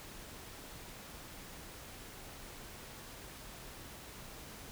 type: silence
effects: pink hiss -50 dBFS RMS until 4.71 s